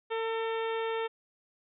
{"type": "harmonic tone with a mistuned harmonic", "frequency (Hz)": 451.4, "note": "A4", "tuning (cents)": 44, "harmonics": [1, 2, 3, 4, 5, 6, 7, 8], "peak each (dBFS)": [-31, -37, -41, -43, -45, -47, -48, -49], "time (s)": [0.1, 1.08], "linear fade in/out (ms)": 20, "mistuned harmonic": 3, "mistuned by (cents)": -20, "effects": []}